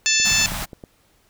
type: harmonic tone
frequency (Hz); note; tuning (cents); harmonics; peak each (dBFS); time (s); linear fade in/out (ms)
880; A5; 0; 2 / 3 / 4 / 5 / 6 / 7 / 8; -27 / -21 / -25 / -25 / -24 / -24 / -22; 0.06-0.46; 0
type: click train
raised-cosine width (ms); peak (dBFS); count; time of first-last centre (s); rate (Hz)
2; -23; 7; 0.2-0.838; 9.4
type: band-stop noise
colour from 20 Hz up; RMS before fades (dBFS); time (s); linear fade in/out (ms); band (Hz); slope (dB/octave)
pink; -28; 0.24-0.66; 20; 250 to 620; 48
effects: pink hiss -60 dBFS RMS until 1.29 s